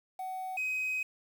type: tone pair in turn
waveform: triangle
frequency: 750 / 2523 Hz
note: F#5 / D#7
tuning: +23 / +23 cents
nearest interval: octave + major sixth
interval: 2100 cents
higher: second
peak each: -33 / -28 dBFS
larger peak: second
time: 0.19-0.57 / 0.57-1.03 s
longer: second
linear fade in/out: 5 ms
effects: tanh soft clip ceiling -25 dBFS + 9-bit